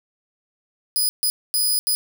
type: tone bursts at uneven times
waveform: 10% pulse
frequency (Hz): 4978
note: D#8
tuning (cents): 0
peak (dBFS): -11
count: 4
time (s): 0.96-1.09 / 1.23-1.3 / 1.54-1.79 / 1.87-1.95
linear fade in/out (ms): 0
effects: none